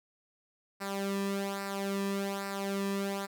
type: tone with flanger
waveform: sawtooth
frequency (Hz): 197.5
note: G3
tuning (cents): +13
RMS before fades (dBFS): -34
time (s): 0.8-3.27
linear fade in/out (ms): 20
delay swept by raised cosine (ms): 0.3 to 1.4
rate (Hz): 1.2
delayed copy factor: -0.7
effects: none